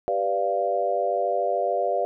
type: chord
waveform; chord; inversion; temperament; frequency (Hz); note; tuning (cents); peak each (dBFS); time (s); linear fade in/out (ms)
sine; G dominant seventh; none; equal with one note detuned; 392 / 493.9 / 587.3 / 694.8; G4 / B4 / D5 / F5; 0 / 0 / 0 / -9; -30 / -28 / -26 / -25; 0.08-2.05; 0
effects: none